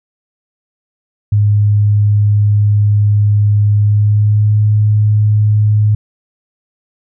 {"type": "tone with pitch glide", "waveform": "sine", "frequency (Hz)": [103.83, 105.83], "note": ["G#2", "G#2"], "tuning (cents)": [0, 33], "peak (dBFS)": -7, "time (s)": [1.32, 5.95], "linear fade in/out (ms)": 5, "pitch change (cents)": 33, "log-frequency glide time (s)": [3.75, 4.59], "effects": []}